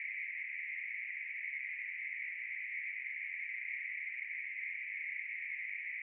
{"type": "band-pass noise", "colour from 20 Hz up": "pink", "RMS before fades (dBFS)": -42, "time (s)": [0, 6.02], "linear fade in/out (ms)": 2, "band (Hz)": [2000, 2300], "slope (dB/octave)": 96, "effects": []}